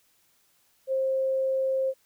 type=tone; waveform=sine; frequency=530 Hz; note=C5; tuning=22 cents sharp; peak=-23 dBFS; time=0.87-1.94 s; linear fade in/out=50 ms; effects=white hiss -66 dBFS RMS until 2.05 s